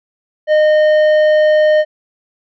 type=tone with tanh clipping; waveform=sine; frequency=613 Hz; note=D#5; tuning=26 cents flat; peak=-9 dBFS; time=0.47-1.85 s; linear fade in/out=50 ms; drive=9 dB; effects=none